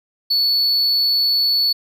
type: tone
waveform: triangle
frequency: 4435 Hz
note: C#8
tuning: in tune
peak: -13 dBFS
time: 0.3-1.73 s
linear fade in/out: 10 ms
effects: none